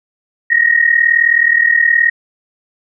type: tone pair together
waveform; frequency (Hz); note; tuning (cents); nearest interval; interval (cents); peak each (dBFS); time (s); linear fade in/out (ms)
sine; 1857 / 1896; A#6 / A#6; -7 / +29; unison; 36; -11; 0.5-2.1; 10
effects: none

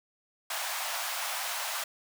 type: high-pass noise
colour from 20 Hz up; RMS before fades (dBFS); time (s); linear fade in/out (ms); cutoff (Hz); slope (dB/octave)
pink; -34; 0.5-1.84; 5; 650; 48
effects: none

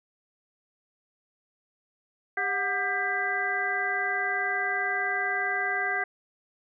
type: harmonic tone with a mistuned harmonic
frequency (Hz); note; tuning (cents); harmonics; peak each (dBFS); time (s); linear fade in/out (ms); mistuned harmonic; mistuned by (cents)
397.8; G4; +25; 1 / 2 / 3 / 4 / 5; -37 / -32 / -37 / -29 / -30; 2.37-6.04; 5; 2; -140
effects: none

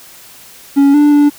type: tone with pitch steps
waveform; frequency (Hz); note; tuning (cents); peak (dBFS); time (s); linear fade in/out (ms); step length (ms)
triangle; 279.7 / 293.7 / 291.1; C#4 / D4 / D4; +16 / 0 / -15; -3; 0.76-1.3; 20; 180
effects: white hiss -38 dBFS RMS until 1.38 s

